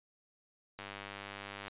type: click train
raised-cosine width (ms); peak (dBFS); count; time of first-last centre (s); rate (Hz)
0.3; -27; 90; 0.79-1.681; 99.9
effects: resampled to 8000 Hz